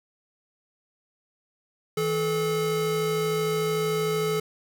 square tone pair together, 161.3 / 430.6 Hz, E3 / A4, -37 / -37 cents, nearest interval octave + perfect fourth, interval 1700 cents, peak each -31 / -25 dBFS, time 1.97-4.4 s, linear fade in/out 5 ms, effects none

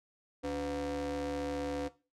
square ring-modulated tone, 107.8 Hz, A2, 35 cents flat, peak -31 dBFS, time 0.43-1.89 s, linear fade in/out 20 ms, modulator 394 Hz, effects noise-tail reverb RT60 0.3 s tail -17 dB re dry + low-pass 8000 Hz 12 dB/octave

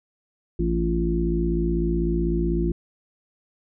harmonic tone with a mistuned harmonic, 56 Hz, A1, 31 cents sharp, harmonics 1 / 3 / 4 / 5 / 6, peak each -24 / -26 / -32 / -32 / -25 dBFS, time 0.59-2.72 s, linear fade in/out 5 ms, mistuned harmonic 6, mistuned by +42 cents, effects none

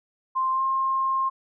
sine tone with pitch glide, 1048 to 1063.9 Hz, C6 to C6, +2 to +29 cents, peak -21 dBFS, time 0.35-1.3 s, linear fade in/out 20 ms, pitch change +27 cents, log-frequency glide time 0.54-0.62 s, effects none

